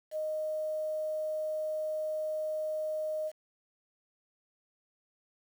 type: tone with quantisation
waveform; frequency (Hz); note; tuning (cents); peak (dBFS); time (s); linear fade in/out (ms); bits
sine; 620; D#5; -6; -31; 0.11-3.32; 50; 9
effects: none